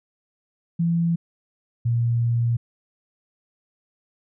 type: tone pair in turn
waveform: sine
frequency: 168.6 / 117.81 Hz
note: E3 / A#2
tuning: +39 / +19 cents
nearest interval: tritone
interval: 620 cents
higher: first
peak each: -18 dBFS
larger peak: neither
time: 0.79-1.16 / 1.85-2.57 s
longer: second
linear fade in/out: 10 ms
effects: none